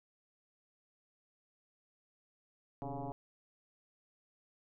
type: tone with frequency modulation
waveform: sine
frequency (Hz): 287.1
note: D4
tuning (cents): -39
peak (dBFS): -38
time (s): 2.82-3.12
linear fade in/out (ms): 0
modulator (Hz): 138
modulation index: 4.4
effects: none